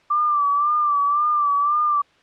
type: tone with vibrato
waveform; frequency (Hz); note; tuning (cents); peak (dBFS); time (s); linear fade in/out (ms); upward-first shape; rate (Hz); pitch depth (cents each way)
sine; 1174.7; D6; 0; -16; 0.1-2.02; 10; sine; 1.9; 54
effects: white hiss -56 dBFS RMS until 2.22 s + low-pass 3000 Hz 12 dB/octave